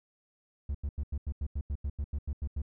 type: tone bursts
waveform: triangle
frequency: 70.8 Hz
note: C#2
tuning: 37 cents sharp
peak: -28 dBFS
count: 14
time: 0.69-2.619 s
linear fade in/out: 5 ms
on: 57 ms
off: 87 ms
effects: none